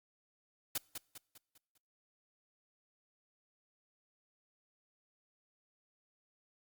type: noise with echo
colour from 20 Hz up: white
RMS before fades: -35 dBFS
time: 0.75-0.78 s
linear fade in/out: 5 ms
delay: 200 ms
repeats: 5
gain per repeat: -7 dB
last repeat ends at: 1.78 s
effects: noise-tail reverb RT60 0.8 s tail -25 dB re dry + Opus 48 kbps